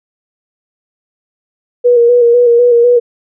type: tone with vibrato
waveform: sine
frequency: 479.1 Hz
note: A#4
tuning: 47 cents sharp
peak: -4 dBFS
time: 1.84-3 s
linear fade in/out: 20 ms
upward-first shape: square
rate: 4 Hz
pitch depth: 29 cents each way
effects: none